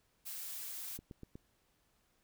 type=noise; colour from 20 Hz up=blue; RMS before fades=-44 dBFS; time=0.25-0.98 s; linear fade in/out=20 ms
type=click train; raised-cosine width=3 ms; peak=-35 dBFS; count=4; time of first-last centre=0.99-1.355 s; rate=8.22 Hz
effects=pink hiss -75 dBFS RMS until 2.23 s